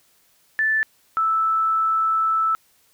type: tone pair in turn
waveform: sine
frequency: 1756 / 1315.5 Hz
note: A6 / E6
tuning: -4 / -4 cents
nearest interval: perfect fourth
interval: 500 cents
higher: first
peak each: -17 / -17 dBFS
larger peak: neither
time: 0.59-0.83 / 1.17-2.55 s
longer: second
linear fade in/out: 0 ms
effects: white hiss -60 dBFS RMS until 2.93 s